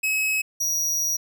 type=tone pair in turn; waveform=45% pulse; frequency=2563 / 5769 Hz; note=E7 / F#8; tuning=-49 / -45 cents; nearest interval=octave + major second; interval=1404 cents; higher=second; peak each=-21 / -22 dBFS; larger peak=first; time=0.03-0.42 / 0.6-1.17 s; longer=second; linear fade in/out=10 ms; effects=none